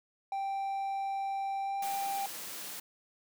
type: tone with pitch glide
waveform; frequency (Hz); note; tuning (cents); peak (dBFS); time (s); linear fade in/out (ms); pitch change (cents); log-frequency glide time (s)
triangle; 784 to 790.4; G5 to G5; 0 to +14; -30; 0.32-2.26; 2; +14; 1.62-1.8
type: high-pass noise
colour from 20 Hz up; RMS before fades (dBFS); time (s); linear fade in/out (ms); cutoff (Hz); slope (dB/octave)
white; -42; 1.82-2.8; 5; 140; 96
effects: none